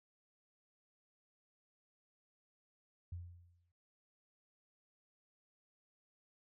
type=tone with exponential decay; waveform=sine; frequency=87.31 Hz; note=F2; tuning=in tune; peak=-40 dBFS; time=3.12-3.72 s; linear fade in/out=5 ms; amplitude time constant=130 ms; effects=none